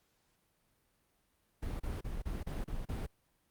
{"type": "noise bursts", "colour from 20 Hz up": "brown", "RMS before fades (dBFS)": -38, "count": 7, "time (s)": [1.62, 3.066], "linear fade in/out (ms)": 10, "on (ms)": 180, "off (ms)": 31, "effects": ["pink hiss -75 dBFS RMS until 3.5 s", "Opus 48 kbps"]}